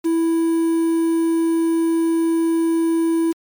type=tone with quantisation; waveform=triangle; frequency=329.8 Hz; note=E4; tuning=1 cent sharp; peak=-13 dBFS; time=0.04-3.33 s; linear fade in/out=20 ms; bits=6; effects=MP3 96 kbps